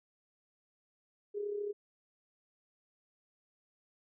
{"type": "tone with amplitude modulation", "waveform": "sine", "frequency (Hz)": 411.2, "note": "G#4", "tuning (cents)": -17, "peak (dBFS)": -32, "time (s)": [1.34, 1.73], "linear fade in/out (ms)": 20, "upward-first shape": "sine", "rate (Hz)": 33.8, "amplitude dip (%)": 55, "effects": []}